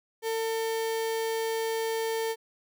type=tone; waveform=35% pulse; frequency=450 Hz; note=A4; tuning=39 cents sharp; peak=-26 dBFS; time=0.22-2.36 s; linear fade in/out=50 ms; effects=none